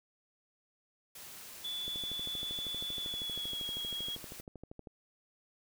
white noise, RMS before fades -49 dBFS, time 1.15-4.41 s, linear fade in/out 5 ms
sine tone with pitch glide, 3454 to 3306 Hz, A7 to G#7, -33 to -9 cents, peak -36 dBFS, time 1.64-4.16 s, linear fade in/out 10 ms, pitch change -76 cents, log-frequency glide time 2.99-3.65 s
click train, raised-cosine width 2 ms, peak -33 dBFS, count 39, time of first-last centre 1.88-4.872 s, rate 12.7 Hz
effects none

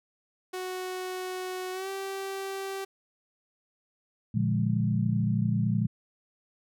sawtooth tone with pitch glide, 369.2 to 388.5 Hz, F#4 to G4, -4 to -16 cents, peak -29 dBFS, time 0.53-2.85 s, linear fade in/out 10 ms, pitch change +88 cents, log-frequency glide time 1.72-1.89 s
sine chord, Bb dominant seventh, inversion none, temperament equal, 116.54 / 146.83 / 174.61 / 207.7 Hz, Bb2 / D3 / F3 / Ab3, 0 / 0 / 0 / 0 cents, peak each -27 / -32 / -30 / -29 dBFS, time 4.34-5.87 s, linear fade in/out 10 ms
effects none

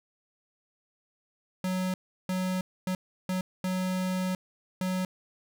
square tone bursts at uneven times, 185 Hz, F#3, in tune, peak -28 dBFS, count 6, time 1.64-1.94 / 2.29-2.61 / 2.87-2.95 / 3.29-3.41 / 3.64-4.35 / 4.81-5.05 s, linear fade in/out 2 ms, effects none

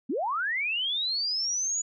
sine linear sweep, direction up, 207.7 to 6930 Hz, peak -26 dBFS, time 0.09-1.82 s, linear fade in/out 10 ms, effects none

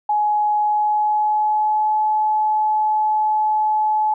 sine tone with pitch glide, 841 to 857.2 Hz, G#5 to A5, +22 to -45 cents, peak -15 dBFS, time 0.09-4.14 s, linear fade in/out 5 ms, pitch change +33 cents, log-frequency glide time 0.58-1.98 s, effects none

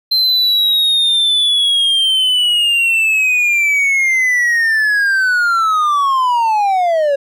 triangle linear sweep, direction down, 4126 to 548 Hz, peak -9 dBFS, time 0.11-7.16 s, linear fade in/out 10 ms, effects none

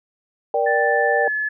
sine chord, G minor, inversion first, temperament just, 470.4 / 588 / 784 Hz, Bb4 / D5 / G5, +16 / +2 / 0 cents, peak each -21 dBFS, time 0.54-1.28 s, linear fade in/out 2 ms
sine tone with pitch glide, 1760 to 1716.8 Hz, A6 to A6, 0 to -43 cents, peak -20 dBFS, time 0.66-1.49 s, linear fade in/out 10 ms, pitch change -43 cents, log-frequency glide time 1.23-1.28 s
effects none

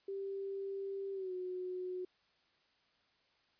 sine tone with pitch glide, 392 to 365.7 Hz, G4 to F#4, 0 to -20 cents, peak -38 dBFS, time 0.08-2.05 s, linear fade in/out 5 ms, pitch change -120 cents, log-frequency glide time 1.13-1.33 s, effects white hiss -73 dBFS RMS until 3.59 s + resampled to 11025 Hz

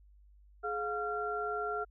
sine tone cluster, 421.7 / 710 / 1375 Hz, G#4 / F5 / F6, +26 / +28 / -27 cents, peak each -37 / -38 / -36 dBFS, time 0.63-1.85 s, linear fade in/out 20 ms, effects added 50 Hz sine -57 dBFS peak until 1.9 s

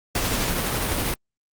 pink noise with tremolo, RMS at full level -23 dBFS, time 0.15-1.14 s, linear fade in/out 2 ms, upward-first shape triangle, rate 12 Hz, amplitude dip 30%, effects Opus 48 kbps

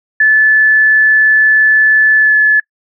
sine tone with pitch glide, 1737 to 1721 Hz, A6 to A6, -23 to -39 cents, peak -5 dBFS, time 0.2-2.6 s, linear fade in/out 5 ms, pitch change -16 cents, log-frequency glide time 2.18-2.35 s, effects noise-tail reverb RT60 0.1 s tail -26 dB re dry

